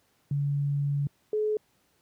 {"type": "tone pair in turn", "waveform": "sine", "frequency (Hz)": [142.5, 427], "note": ["C#3", "G#4"], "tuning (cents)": [48, 48], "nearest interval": "octave + perfect fifth", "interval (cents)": 1900, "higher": "second", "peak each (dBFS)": -24, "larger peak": "neither", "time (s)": [[0.31, 1.07], [1.33, 1.57]], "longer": "first", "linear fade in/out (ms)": 2, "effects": ["pink hiss -68 dBFS RMS until 2.01 s", "high-pass 80 Hz 12 dB/octave"]}